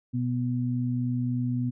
sine tone pair together, 123.45 / 246.9 Hz, B2 / B3, 0 / 0 cents, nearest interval octave, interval 1200 cents, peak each -27 / -28 dBFS, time 0.13-1.71 s, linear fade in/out 20 ms, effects none

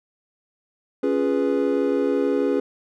triangle chord, C# dominant seventh, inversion none, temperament equal, 277.2 / 349.2 / 415.3 / 493.9 Hz, C#4 / E#4 / G#4 / B4, 0 / 0 / 0 / 0 cents, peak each -21 / -26 / -21 / -23 dBFS, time 1.03-2.6 s, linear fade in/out 5 ms, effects none

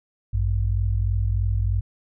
sine tone pair together, 54.81 / 98 Hz, A1 / G2, -6 / 0 cents, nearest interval minor seventh, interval 1006 cents, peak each -22 dBFS, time 0.33-1.81 s, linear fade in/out 10 ms, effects none

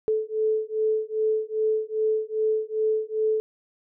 sine beating tone pair, 434.1 / 436.6 Hz, A4 / A4, -23 / -13 cents, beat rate 2.5 Hz, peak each -25 / -25 dBFS, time 0.08-3.4 s, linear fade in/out 0 ms, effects none

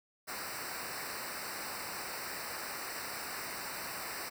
pink noise with comb filter, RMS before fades -41 dBFS, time 0.27-4.3 s, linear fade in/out 20 ms, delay 0.3 ms, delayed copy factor -1, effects none

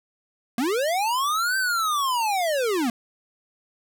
square linear two-way sweep, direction up then down, 221.1 to 1568 to 221.1 Hz, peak -22 dBFS, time 0.58-2.9 s, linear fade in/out 2 ms, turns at 1.57 s, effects none

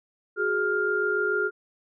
sine tone cluster, 371.5 / 418.4 / 1404 Hz, F#4 / G#4 / F6, +7 / +13 / +9 cents, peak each -29 / -27 / -25 dBFS, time 0.36-1.51 s, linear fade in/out 50 ms, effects none

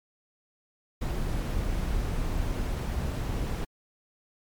brown noise, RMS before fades -29 dBFS, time 1.01-3.65 s, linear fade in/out 10 ms, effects MP3 96 kbps

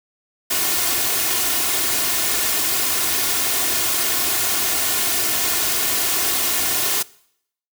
white noise with comb filter, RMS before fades -20 dBFS, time 0.5-7.03 s, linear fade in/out 10 ms, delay 2.8 ms, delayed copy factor +0.55, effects noise-tail reverb RT60 0.7 s tail -22 dB re dry + high-pass 80 Hz 12 dB/octave

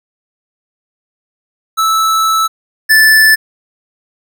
square tone pair in turn, 1312 / 1751.3 Hz, E6 / A6, -9 / -9 cents, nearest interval perfect fourth, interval 500 cents, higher second, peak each -10 / -5 dBFS, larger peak second, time 1.77-2.48 / 2.89-3.36 s, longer first, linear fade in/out 20 ms, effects none

